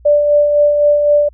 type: tone with tremolo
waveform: sine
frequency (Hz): 587.3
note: D5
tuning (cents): 0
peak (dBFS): -6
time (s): 0.05-1.29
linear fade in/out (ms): 10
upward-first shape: sine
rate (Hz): 3.9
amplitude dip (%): 40
effects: added 60 Hz sine -40 dBFS peak until 1.33 s